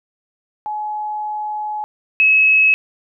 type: tone pair in turn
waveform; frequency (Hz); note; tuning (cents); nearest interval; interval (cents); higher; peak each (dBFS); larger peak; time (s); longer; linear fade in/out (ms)
sine; 847 / 2574; G#5 / E7; +34 / -42; octave + perfect fifth; 1924; second; -21 / -9; second; 0.66-1.84 / 2.2-2.74; first; 0
effects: none